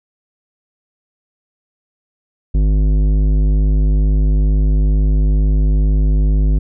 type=tone with tanh clipping; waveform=triangle; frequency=51.1 Hz; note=G#1; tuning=27 cents flat; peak=-12 dBFS; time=2.54-6.59 s; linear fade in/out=10 ms; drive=17 dB; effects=none